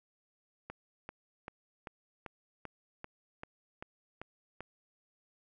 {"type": "click train", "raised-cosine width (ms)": 0.5, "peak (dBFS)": -27, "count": 11, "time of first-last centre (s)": [0.7, 4.606], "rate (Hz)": 2.56, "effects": []}